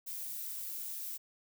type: noise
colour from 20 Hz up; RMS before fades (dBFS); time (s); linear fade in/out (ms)
violet; -41; 0.06-1.18; 20
effects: none